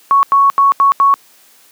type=tone bursts at uneven times; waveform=sine; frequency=1110 Hz; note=C#6; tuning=2 cents sharp; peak=-6 dBFS; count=5; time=0.11-0.23 / 0.32-0.5 / 0.58-0.72 / 0.8-0.92 / 1-1.14 s; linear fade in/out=0 ms; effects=white hiss -47 dBFS RMS until 1.71 s + high-pass 200 Hz 12 dB/octave